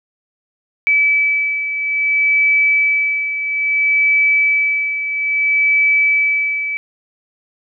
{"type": "beating tone pair", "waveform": "sine", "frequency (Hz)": [2300, 2300.6], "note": ["D7", "D7"], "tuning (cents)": [-37, -36], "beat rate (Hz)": 0.6, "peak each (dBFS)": [-13, -20], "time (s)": [0.87, 6.77], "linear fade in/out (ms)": 0, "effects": []}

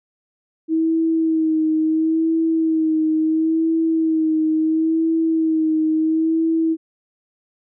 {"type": "tone with vibrato", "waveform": "sine", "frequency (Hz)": 319.7, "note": "D#4", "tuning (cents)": 47, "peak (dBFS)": -15, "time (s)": [0.68, 6.77], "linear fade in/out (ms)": 50, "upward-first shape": "sine", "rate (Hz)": 0.73, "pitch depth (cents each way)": 32, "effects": []}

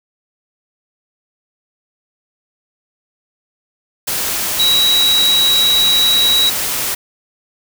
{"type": "tone in noise", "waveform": "sine", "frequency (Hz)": 3875, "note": "B7", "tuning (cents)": -34, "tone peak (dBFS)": -10, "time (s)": [4.59, 6.5], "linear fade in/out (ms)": 10, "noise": "white", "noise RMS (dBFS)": -19, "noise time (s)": [4.07, 6.95], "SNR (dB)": 6, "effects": []}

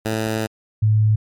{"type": "tone pair in turn", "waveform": ["10% pulse", "sine"], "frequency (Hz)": [110, 107.67], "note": ["A2", "A2"], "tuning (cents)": [0, -37], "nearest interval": "unison", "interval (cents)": 37, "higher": "first", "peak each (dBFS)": -12, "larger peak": "neither", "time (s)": [[0.05, 0.47], [0.82, 1.16]], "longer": "first", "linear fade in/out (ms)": 10, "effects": ["MP3 96 kbps"]}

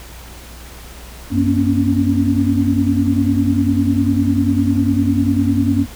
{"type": "tone cluster", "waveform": "sine", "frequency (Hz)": [94.9, 235.8, 273.4, 283.4], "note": ["F#2", "A#3", "C#4", "C#4"], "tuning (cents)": [44, 20, -24, 38], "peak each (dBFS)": -18, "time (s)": [1.3, 5.87], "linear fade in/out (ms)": 50, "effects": ["added 60 Hz sine -36 dBFS peak until 5.95 s", "pink hiss -38 dBFS RMS until 5.95 s"]}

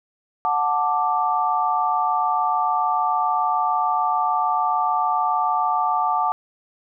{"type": "chord", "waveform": "sine", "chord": "D major", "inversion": "first", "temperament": "just", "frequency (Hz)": [734.2, 881, 1174.7], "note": ["F#5", "A5", "D6"], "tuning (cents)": [-14, 2, 0], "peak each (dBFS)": [-23, -22, -22], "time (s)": [0.45, 6.32], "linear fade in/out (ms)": 0, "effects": []}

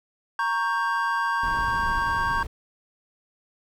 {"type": "chord", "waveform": "triangle", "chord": "G diminished", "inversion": "first", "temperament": "equal with one note detuned", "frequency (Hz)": [932.3, 1108.7, 1581.6], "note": ["Bb5", "Db6", "G6"], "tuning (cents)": [0, 0, 15], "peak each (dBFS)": -25, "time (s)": [0.39, 2.43], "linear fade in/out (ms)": 2}
{"type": "noise", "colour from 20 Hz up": "brown", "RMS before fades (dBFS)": -33, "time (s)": [1.43, 2.47], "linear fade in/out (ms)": 5}
{"effects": []}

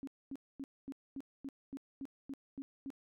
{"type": "tone bursts", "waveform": "sine", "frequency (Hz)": 273, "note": "C#4", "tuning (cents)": -26, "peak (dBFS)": -40, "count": 11, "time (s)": [0.03, 2.903], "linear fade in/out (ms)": 0, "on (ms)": 43, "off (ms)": 240, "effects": []}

